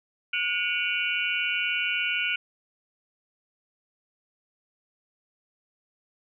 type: tone cluster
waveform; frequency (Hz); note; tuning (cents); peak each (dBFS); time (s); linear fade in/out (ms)
sine; 1448 / 2260 / 2427 / 2740 / 2943; F#6 / C#7 / D#7 / F7 / F#7; -38 / +33 / -44 / -34 / -10; -31; 0.33-2.36; 5
effects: none